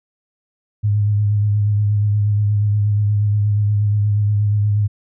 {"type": "tone with vibrato", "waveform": "sine", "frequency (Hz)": 103.83, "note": "G#2", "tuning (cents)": 0, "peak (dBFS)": -13, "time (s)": [0.83, 4.88], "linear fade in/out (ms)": 20, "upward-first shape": "sine", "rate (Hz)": 8.4, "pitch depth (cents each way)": 29, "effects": []}